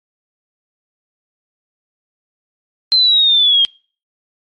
sine linear sweep, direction down, 4131 to 3199 Hz, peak -8 dBFS, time 2.92-3.65 s, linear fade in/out 0 ms, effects noise-tail reverb RT60 0.4 s tail -26 dB re dry + MP3 48 kbps

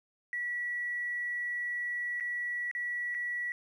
triangle tone with dropouts, 1940 Hz, B6, 31 cents flat, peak -28 dBFS, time 0.33-3.52 s, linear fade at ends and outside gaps 1 ms, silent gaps 2.2-2.207 / 2.713-2.75 / 3.144-3.148 s, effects tanh soft clip ceiling -30 dBFS

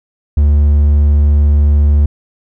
triangle tone, 73.1 Hz, D2, 7 cents flat, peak -4 dBFS, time 0.37-2.06 s, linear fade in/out 5 ms, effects none

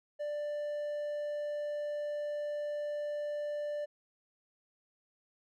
triangle tone, 590 Hz, D5, 8 cents sharp, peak -32 dBFS, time 0.19-3.86 s, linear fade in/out 20 ms, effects none

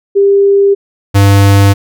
sine / square tone pair in turn, 398.1 / 99.53 Hz, G4 / G2, +27 / +27 cents, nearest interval 2 octaves, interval 2400 cents, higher first, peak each -4 dBFS, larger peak neither, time 0.15-0.75 / 1.14-1.74 s, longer neither, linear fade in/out 20 ms, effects none

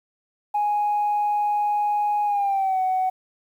sine tone with pitch glide, 830.6 to 748.6 Hz, G#5 to F#5, 0 to +20 cents, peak -18 dBFS, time 0.54-3.1 s, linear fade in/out 10 ms, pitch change -180 cents, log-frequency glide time 2.25-2.8 s, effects tanh soft clip ceiling -16 dBFS + 9-bit

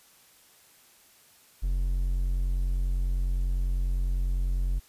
triangle tone, 45 Hz, F#1, 47 cents flat, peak -22 dBFS, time 1.62-4.8 s, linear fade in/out 20 ms, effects white hiss -58 dBFS RMS until 4.88 s + resampled to 32000 Hz

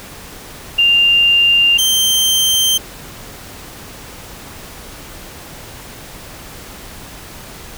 sine / sawtooth tone pair in turn, 2794 / 3136 Hz, F7 / G7, 0 / 0 cents, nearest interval major second, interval 200 cents, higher second, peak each -8 dBFS, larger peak neither, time 0.78-1.78 / 1.78-2.78 s, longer neither, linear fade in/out 10 ms, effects pink hiss -34 dBFS RMS until 7.77 s

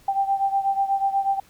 sine beating tone pair, 784 / 792.2 Hz, G5 / G5, 0 / +18 cents, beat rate 8.2 Hz, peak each -21 / -25 dBFS, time 0.08-1.4 s, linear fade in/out 5 ms, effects pink hiss -55 dBFS RMS until 1.49 s

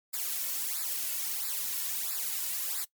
blue noise with flanger, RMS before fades -33 dBFS, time 0.13-2.85 s, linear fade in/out 10 ms, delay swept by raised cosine 0.32 to 2.52 ms, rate 1.5 Hz, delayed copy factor -0.95, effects noise-tail reverb RT60 0.1 s tail -20 dB re dry + MP3 96 kbps

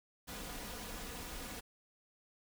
pink noise with comb filter, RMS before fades -45 dBFS, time 0.27-1.61 s, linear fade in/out 20 ms, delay 4.1 ms, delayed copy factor +0.5, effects none

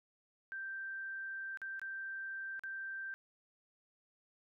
sine tone with dropouts, 1568 Hz, G6, in tune, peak -40 dBFS, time 0.52-3.14 s, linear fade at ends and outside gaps 0 ms, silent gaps 1.573-1.617 / 1.795-1.816 / 2.594-2.636 s, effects none

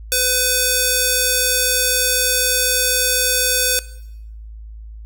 square tone with band-pass filter, 504 Hz, B4, 35 cents sharp, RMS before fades -17 dBFS, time 0.12-3.79 s, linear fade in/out 0 ms, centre 11000 Hz, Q 0.62, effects noise-tail reverb RT60 0.8 s tail -19 dB re dry + added 54 Hz sine -32 dBFS peak until 5.05 s

